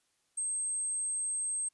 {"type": "tone", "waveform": "sine", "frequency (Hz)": 8372, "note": "C9", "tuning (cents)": 0, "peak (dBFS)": -31, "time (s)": [0.37, 1.69], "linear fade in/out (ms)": 10, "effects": ["white hiss -75 dBFS RMS until 1.73 s", "resampled to 24000 Hz"]}